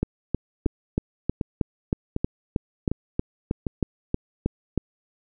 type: two click trains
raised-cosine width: 3 ms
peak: -9 / -12 dBFS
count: 16 / 5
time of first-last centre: 0.03-4.777 / 0.66-3.668 s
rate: 3.16 / 1.33 Hz
effects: none